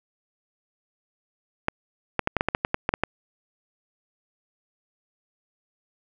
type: clicks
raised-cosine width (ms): 0.5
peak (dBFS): -6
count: 12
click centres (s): 1.684 / 2.193 / 2.274 / 2.367 / 2.409 / 2.486 / 2.549 / 2.649 / 2.744 / 2.891 / 2.939 / 3.036
effects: none